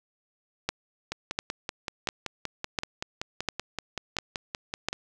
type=two click trains; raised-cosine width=0.2 ms; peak=-14 / -9 dBFS; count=21 / 7; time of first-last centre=1.12-4.93 / 0.69-4.886 s; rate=5.25 / 1.43 Hz; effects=none